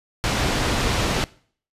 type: low-pass noise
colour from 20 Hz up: pink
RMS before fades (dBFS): -22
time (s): 0.24-1.24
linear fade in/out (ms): 0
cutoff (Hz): 5900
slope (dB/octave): 12
effects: noise-tail reverb RT60 0.5 s tail -21 dB re dry + resampled to 32000 Hz